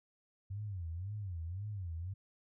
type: tone with vibrato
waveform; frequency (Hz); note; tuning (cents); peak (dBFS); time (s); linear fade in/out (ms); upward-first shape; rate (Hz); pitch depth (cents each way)
sine; 93; F#2; +9; -38; 0.5-2.14; 10; sine; 1.9; 230
effects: none